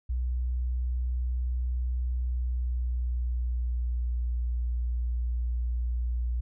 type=tone with pitch glide; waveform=sine; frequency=61.74 to 59.91 Hz; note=B1 to A#1; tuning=0 to +48 cents; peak=-26 dBFS; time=0.09-6.41 s; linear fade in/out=10 ms; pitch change=-52 cents; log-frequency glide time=2.18-4.2 s; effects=none